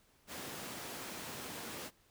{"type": "high-pass noise", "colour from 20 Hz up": "pink", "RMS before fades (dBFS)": -45, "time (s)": [0.27, 1.91], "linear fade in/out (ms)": 50, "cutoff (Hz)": 170, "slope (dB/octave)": 12, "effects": ["pink hiss -69 dBFS RMS until 2.1 s"]}